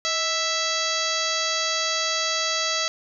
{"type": "harmonic tone with a mistuned harmonic", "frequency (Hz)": 660, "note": "E5", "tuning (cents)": 2, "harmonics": [1, 2, 3, 4, 5, 6, 7, 8, 9, 10], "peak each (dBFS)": [-32, -30, -31, -34, -31, -30, -29, -35, -34, -33], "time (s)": [0.05, 2.88], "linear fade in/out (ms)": 0, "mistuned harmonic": 1, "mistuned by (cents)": -68, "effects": []}